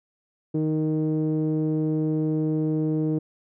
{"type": "tone with low-pass filter", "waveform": "sawtooth", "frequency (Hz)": 155.56, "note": "D#3", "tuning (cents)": 0, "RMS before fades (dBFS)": -24, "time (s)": [0.54, 3.19], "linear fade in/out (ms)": 10, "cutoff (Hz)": 380, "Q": 5.7, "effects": []}